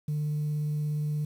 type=tone with vibrato; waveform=sine; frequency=150 Hz; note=D3; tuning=37 cents sharp; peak=-25 dBFS; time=0.08-1.25 s; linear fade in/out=5 ms; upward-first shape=sine; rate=17 Hz; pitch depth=8 cents each way; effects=tanh soft clip ceiling -24 dBFS + 9-bit